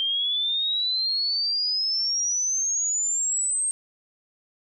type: exponential sweep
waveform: sine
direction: up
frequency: 3153 to 8500 Hz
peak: -22 dBFS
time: 0-3.71 s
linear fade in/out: 0 ms
effects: none